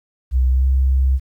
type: tone with pitch glide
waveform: sine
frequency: 63.8 to 65.97 Hz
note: C2 to C2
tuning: -43 to +15 cents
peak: -12 dBFS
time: 0.31-1.2 s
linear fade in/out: 50 ms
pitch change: +58 cents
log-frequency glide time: 0.5-0.66 s
effects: 9-bit